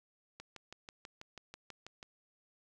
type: click train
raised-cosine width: 0.2 ms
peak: -30 dBFS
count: 11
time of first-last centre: 0.4-2.029 s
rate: 6.14 Hz
effects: none